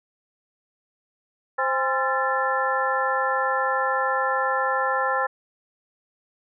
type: tone cluster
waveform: sine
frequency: 524 / 810 / 1037 / 1357 / 1753 Hz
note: C5 / G#5 / C6 / E6 / A6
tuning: +2 / -43 / -16 / +50 / -7 cents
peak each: -27 dBFS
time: 1.58-5.27 s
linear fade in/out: 10 ms
effects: none